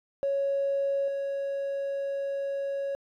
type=tone with level steps; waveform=triangle; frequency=554.4 Hz; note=C#5; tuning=in tune; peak=-21 / -26 dBFS; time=0.23-2.95 s; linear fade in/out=0 ms; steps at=1.08 s; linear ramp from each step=2 ms; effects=tanh soft clip ceiling -22 dBFS